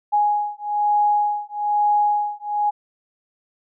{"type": "beating tone pair", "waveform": "sine", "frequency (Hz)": [830.6, 831.7], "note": ["G#5", "G#5"], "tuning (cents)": [0, 2], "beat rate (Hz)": 1.1, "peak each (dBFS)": -20, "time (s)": [0.12, 2.71], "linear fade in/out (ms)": 20, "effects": []}